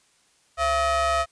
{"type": "ring-modulated tone", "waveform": "square", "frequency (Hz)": 302.2, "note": "D4", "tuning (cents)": 50, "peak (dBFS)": -18, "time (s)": [0.57, 1.26], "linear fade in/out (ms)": 50, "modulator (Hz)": 977, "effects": ["white hiss -62 dBFS RMS until 1.31 s", "resampled to 22050 Hz"]}